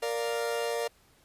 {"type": "chord", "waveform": "40% pulse", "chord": "Bb major", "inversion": "none", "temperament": "equal", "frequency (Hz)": [466.2, 587.3, 698.5], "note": ["Bb4", "D5", "F5"], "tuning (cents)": [0, 0, 0], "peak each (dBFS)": [-30, -34, -36], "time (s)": [0.02, 0.88], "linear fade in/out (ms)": 10, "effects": ["pink hiss -63 dBFS RMS until 1.24 s", "resampled to 32000 Hz"]}